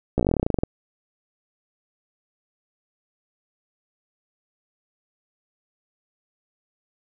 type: slowing click train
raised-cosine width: 2 ms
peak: -7 dBFS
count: 17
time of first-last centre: 0.18-0.635 s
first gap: 15 ms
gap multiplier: 1.08
effects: none